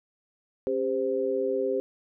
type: tone cluster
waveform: sine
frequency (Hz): 270.8 / 398.7 / 518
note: C#4 / G4 / C5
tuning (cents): -40 / +29 / -17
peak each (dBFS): -34 / -27 / -28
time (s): 0.67-1.8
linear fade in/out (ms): 0
effects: none